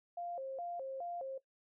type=tone with vibrato; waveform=sine; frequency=610 Hz; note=D#5; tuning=34 cents flat; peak=-39 dBFS; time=0.17-1.38 s; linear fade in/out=5 ms; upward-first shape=square; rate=2.4 Hz; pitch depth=230 cents each way; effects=noise-tail reverb RT60 0.1 s tail -18 dB re dry